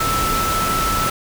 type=tone in noise; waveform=sine; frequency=1319 Hz; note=E6; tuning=1 cent sharp; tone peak=-19 dBFS; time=0-1.1 s; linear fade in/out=5 ms; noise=pink; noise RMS=-22 dBFS; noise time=0-1.1 s; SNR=0 dB; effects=none